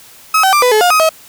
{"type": "tone with pitch steps", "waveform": "35% pulse", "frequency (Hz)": [1279, 766, 1184, 497.2, 429.6, 712, 1259, 639], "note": ["D#6", "G5", "D6", "B4", "A4", "F5", "D#6", "D#5"], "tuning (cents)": [47, -40, 14, 12, -41, 33, 20, 46], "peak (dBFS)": -6, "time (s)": [0.34, 1.092], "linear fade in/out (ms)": 5, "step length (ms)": 94, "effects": ["white hiss -40 dBFS RMS until 1.28 s"]}